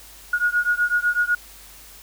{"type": "beating tone pair", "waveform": "sine", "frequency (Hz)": [1440, 1448], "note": ["F#6", "F#6"], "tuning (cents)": [-47, -38], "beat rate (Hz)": 8, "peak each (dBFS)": -21, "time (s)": [0.33, 1.35], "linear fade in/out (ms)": 5, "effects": ["added 50 Hz sine -50 dBFS peak until 2.02 s", "white hiss -45 dBFS RMS until 2.02 s"]}